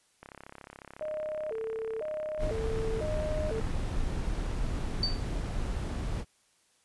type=click train; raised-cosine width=0.5 ms; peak=-30 dBFS; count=119; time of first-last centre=0.23-3.701 s; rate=34 Hz
type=tone with vibrato; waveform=sine; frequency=523.3 Hz; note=C5; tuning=in tune; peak=-32 dBFS; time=1.01-3.6 s; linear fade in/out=0 ms; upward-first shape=square; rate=1 Hz; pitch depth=280 cents each way
type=noise; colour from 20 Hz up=brown; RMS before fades=-32 dBFS; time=2.38-6.25 s; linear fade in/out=50 ms
type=tone with exponential decay; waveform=sine; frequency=4584 Hz; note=D8; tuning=43 cents flat; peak=-23 dBFS; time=5.03-5.23 s; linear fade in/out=2 ms; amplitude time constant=43 ms
effects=white hiss -68 dBFS RMS until 6.84 s + resampled to 24000 Hz

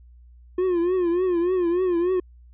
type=tone with vibrato; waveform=triangle; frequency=355.5 Hz; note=F4; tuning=31 cents sharp; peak=-17 dBFS; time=0.58-2.2 s; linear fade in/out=5 ms; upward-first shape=triangle; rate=3.4 Hz; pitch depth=110 cents each way; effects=added 60 Hz sine -46 dBFS peak until 2.53 s + resampled to 8000 Hz

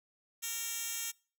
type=tone with high-pass filter; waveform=10% pulse; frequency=461.5 Hz; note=A#4; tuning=17 cents flat; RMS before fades=-38 dBFS; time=0.42-1.12 s; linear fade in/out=20 ms; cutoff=5000 Hz; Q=0.79; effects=noise-tail reverb RT60 0.4 s tail -25 dB re dry

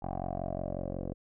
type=tone with low-pass filter sweep; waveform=10% pulse; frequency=45.5 Hz; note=F#1; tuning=28 cents flat; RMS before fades=-36 dBFS; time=0.02-1.14 s; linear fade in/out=10 ms; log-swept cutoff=820 to 480 Hz; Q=6.1; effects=none

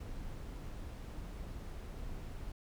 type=noise; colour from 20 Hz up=brown; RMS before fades=-44 dBFS; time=0-2.52 s; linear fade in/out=5 ms; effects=none

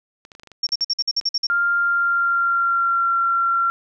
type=clicks; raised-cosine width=0.2 ms; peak=-25 dBFS; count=12; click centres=0.251 / 0.318 / 0.351 / 0.397 / 0.434 / 0.473 / 0.517 / 0.69 / 0.732 / 0.808 / 1.007 / 1.212 s
type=tone bursts; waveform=sine; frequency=5500 Hz; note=F8; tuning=27 cents flat; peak=-17 dBFS; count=10; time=0.63-1.469 s; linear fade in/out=5 ms; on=38 ms; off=51 ms
type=tone with pitch glide; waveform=sine; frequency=1396.9 to 1368.2 Hz; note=F6 to F6; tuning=0 to -36 cents; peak=-16 dBFS; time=1.5-3.7 s; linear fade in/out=0 ms; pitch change=-36 cents; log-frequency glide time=1.77-3.12 s
effects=none

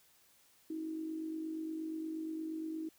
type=tone with amplitude modulation; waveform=sine; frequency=318.6 Hz; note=D#4; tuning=41 cents sharp; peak=-35 dBFS; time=0.7-2.89 s; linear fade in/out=5 ms; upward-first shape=sine; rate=48.5 Hz; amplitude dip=50%; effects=white hiss -67 dBFS RMS until 2.98 s

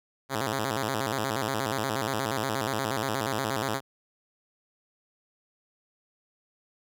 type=tone with vibrato; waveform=5% pulse; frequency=121.1 Hz; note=B2; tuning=34 cents flat; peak=-16 dBFS; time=0.29-3.81 s; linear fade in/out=50 ms; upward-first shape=square; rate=8.4 Hz; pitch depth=200 cents each way; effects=none

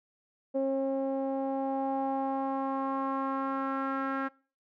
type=tone with low-pass filter sweep; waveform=sawtooth; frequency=269.8 Hz; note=C#4; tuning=47 cents flat; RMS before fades=-31 dBFS; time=0.54-4.29 s; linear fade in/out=20 ms; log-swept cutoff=550 to 1500 Hz; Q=4.1; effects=noise-tail reverb RT60 0.4 s tail -24 dB re dry

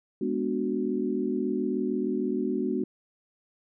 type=chord; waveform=sine; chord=G# half-diminished seventh; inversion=none; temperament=equal; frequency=207.7 / 246.9 / 293.7 / 370 Hz; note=G#3 / B3 / D4 / F#4; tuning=0 / 0 / 0 / 0 cents; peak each=-32 / -30 / -32 / -30 dBFS; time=0.21-2.84 s; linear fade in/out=5 ms; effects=none

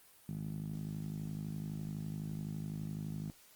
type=tone with band-pass filter; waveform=10% pulse; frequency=51.91 Hz; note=G#1; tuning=in tune; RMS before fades=-41 dBFS; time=0.29-3.3 s; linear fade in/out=0 ms; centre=170 Hz; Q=3.5; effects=white hiss -62 dBFS RMS until 3.55 s + Opus 32 kbps

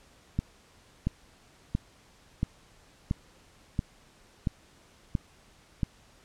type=click train; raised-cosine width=5 ms; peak=-14 dBFS; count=9; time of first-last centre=0.39-5.832 s; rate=1.47 Hz; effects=pink hiss -59 dBFS RMS until 6.24 s + low-pass 9000 Hz 12 dB/octave

